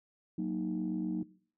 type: chord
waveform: sine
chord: D# minor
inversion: first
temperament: equal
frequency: 185 / 233.1 / 311.1 Hz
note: F#3 / A#3 / D#4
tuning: 0 / 0 / 0 cents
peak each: -34 / -37 / -35 dBFS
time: 0.38-1.23 s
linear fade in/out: 5 ms
effects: noise-tail reverb RT60 0.5 s tail -20 dB re dry + tanh soft clip ceiling -25 dBFS